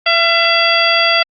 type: harmonic tone with a mistuned harmonic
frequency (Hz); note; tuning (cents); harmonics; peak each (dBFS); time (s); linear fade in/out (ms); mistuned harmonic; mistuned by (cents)
671; E5; +31; 1 / 2 / 3 / 4 / 5 / 7; -17 / -17 / -17 / -17 / -17 / -17; 0.06-1.23; 5; 2; +34
effects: Opus 32 kbps